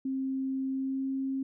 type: tone with pitch glide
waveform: sine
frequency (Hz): 265.9 to 267.9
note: C4 to C4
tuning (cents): +28 to +41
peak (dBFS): -29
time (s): 0.05-1.43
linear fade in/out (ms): 5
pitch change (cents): +13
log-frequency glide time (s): 0.7-1.06
effects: none